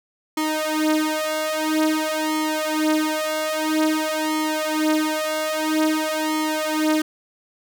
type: tone with flanger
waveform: sawtooth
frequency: 310.6 Hz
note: D#4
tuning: 3 cents flat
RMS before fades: -22 dBFS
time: 0.37-7.02 s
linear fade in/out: 5 ms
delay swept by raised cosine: 0.93 to 5.03 ms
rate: 0.5 Hz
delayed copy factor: +1
effects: none